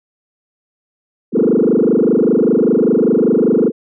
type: tone with frequency modulation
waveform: sine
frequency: 342.9 Hz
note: F4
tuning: 32 cents flat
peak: -8 dBFS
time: 1.32-3.72 s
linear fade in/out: 50 ms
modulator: 25.1 Hz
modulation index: 5.5
effects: tanh soft clip ceiling -5 dBFS